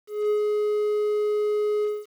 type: tone with ADSR envelope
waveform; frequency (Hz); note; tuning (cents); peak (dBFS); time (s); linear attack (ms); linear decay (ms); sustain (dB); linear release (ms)
triangle; 420.1; G#4; +20; -17; 0.07-2.06; 230; 94; -2; 220
effects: 9-bit